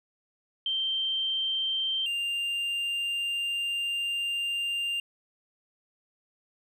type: tone pair in turn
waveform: sine / triangle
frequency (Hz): 3136 / 2794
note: G7 / F7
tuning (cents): 0 / 0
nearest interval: major second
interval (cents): 200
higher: first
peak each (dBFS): -26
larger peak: neither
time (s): 0.66-2.06 / 2.06-5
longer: second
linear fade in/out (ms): 2
effects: none